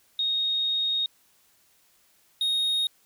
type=tone pair in turn; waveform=sine / triangle; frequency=3729 / 3729 Hz; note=A#7 / A#7; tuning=0 / 0 cents; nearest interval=unison; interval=0 cents; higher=neither; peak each=-23 / -21 dBFS; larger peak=second; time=0.19-1.06 / 2.41-2.87 s; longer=first; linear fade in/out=2 ms; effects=white hiss -63 dBFS RMS until 3.05 s